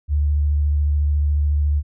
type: tone with vibrato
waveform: sine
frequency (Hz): 73.42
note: D2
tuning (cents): 0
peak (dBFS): -15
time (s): 0.08-1.83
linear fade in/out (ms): 50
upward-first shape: sine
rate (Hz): 14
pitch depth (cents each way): 22
effects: none